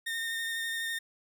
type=tone with vibrato; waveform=30% pulse; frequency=1829 Hz; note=A#6; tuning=33 cents flat; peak=-29 dBFS; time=0.06-0.99 s; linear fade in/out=10 ms; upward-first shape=sine; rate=12 Hz; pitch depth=14 cents each way; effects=none